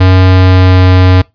square tone with pitch glide, 93 to 92.2 Hz, F#2 to F#2, +9 to -6 cents, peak -3 dBFS, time 0-1.22 s, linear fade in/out 10 ms, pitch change -15 cents, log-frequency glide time 0.24-0.89 s, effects noise-tail reverb RT60 0.2 s tail -22 dB re dry + resampled to 11025 Hz

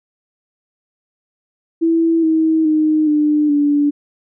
sine tone with pitch steps, 329.6 / 319.3 / 309.3 / 299.6 / 290.3 Hz, E4 / D#4 / D#4 / D4 / D4, 0 / +45 / -10 / +35 / -20 cents, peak -11 dBFS, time 1.81-3.91 s, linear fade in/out 20 ms, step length 420 ms, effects none

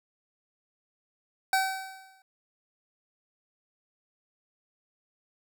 25% pulse tone with exponential decay, 765 Hz, G5, 42 cents flat, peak -17 dBFS, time 1.53-2.22 s, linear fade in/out 2 ms, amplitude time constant 150 ms, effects none

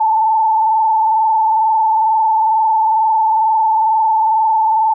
sine tone with frequency modulation, 880 Hz, A5, in tune, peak -10 dBFS, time 0-4.94 s, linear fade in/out 10 ms, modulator 22.2 Hz, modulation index 1.1, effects none

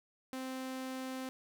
sawtooth tone, 260.5 Hz, C4, 7 cents flat, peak -35 dBFS, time 0.33-1.29 s, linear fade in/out 0 ms, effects none

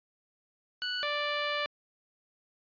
10% pulse tone pair in turn, 1480 / 587.3 Hz, F#6 / D5, 0 / 0 cents, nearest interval octave + major third, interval 1600 cents, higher first, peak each -21 dBFS, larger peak neither, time 0.82-1.03 / 1.03-1.66 s, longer second, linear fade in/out 0 ms, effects resampled to 11025 Hz

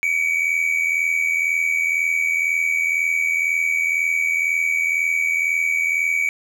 triangle tone pair together, 2267 / 2349 Hz, C#7 / D7, +38 / 0 cents, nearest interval minor second, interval 62 cents, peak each -17 / -22 dBFS, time 0.03-6.29 s, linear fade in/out 0 ms, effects none

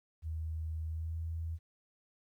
sine tone with pitch glide, 79.7 to 81.75 Hz, D#2 to E2, +42 to -14 cents, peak -35 dBFS, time 0.22-1.59 s, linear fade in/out 50 ms, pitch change +44 cents, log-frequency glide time 0.88-1.17 s, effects 12-bit

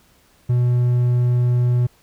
triangle tone, 122.6 Hz, B2, 12 cents flat, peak -12 dBFS, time 0.49-1.87 s, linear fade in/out 10 ms, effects pink hiss -56 dBFS RMS until 2.02 s

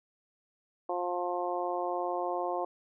harmonic tone, 177.3 Hz, F3, 26 cents sharp, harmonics 2 / 3 / 4 / 5 / 6, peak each -36 / -36 / -34 / -38 / -39 dBFS, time 0.89-2.65 s, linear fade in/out 5 ms, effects none

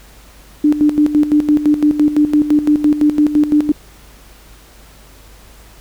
sine tone with tremolo, 298.1 Hz, D4, 26 cents sharp, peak -7 dBFS, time 0.64-3.72 s, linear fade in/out 5 ms, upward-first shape square, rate 5.9 Hz, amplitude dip 70%, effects added 50 Hz sine -42 dBFS peak until 5.8 s + pink hiss -44 dBFS RMS until 5.8 s

